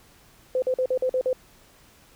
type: tone bursts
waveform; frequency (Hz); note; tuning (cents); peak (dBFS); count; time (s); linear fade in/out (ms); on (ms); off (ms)
sine; 512; C5; -38; -20; 7; 0.55-1.33; 2; 72; 46
effects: pink hiss -55 dBFS RMS until 2.15 s